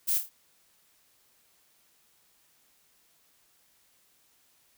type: noise with echo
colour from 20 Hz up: violet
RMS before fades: -27 dBFS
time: 0.07-0.19 s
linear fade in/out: 20 ms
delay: 27 ms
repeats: 4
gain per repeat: -6 dB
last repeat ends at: 0.298 s
effects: white hiss -66 dBFS RMS until 4.77 s